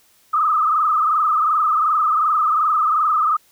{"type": "tone with frequency modulation", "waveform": "sine", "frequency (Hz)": 1244.5, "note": "D#6", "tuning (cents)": 0, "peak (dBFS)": -14, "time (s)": [0.33, 3.37], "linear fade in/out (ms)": 10, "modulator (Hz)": 22.7, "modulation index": 2.8, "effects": ["white hiss -56 dBFS RMS until 3.51 s"]}